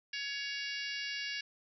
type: harmonic tone with a mistuned harmonic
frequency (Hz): 561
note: C#5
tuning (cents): +21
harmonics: 3 / 4 / 5 / 6 / 7 / 8 / 9 / 10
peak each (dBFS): -42 / -43 / -42 / -50 / -49 / -46 / -45 / -50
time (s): 0.13-1.41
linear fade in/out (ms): 5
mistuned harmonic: 8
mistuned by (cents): +25
effects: none